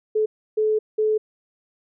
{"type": "tone bursts at uneven times", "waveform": "sine", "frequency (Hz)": 431.3, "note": "A4", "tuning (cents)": -35, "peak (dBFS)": -17, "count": 3, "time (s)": [[0.15, 0.26], [0.57, 0.79], [0.98, 1.18]], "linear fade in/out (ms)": 10, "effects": []}